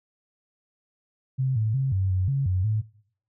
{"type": "tone with pitch steps", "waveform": "sine", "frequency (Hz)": [131.6, 109.2, 134.1, 95.5, 92.9, 137.4, 92.3, 108.2], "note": ["C3", "A2", "C3", "G2", "F#2", "C#3", "F#2", "A2"], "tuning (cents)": [10, -13, 43, -45, 7, -15, -4, -29], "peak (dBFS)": -21, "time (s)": [1.38, 2.82], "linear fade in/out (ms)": 20, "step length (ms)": 180, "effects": ["noise-tail reverb RT60 0.6 s tail -20 dB re dry"]}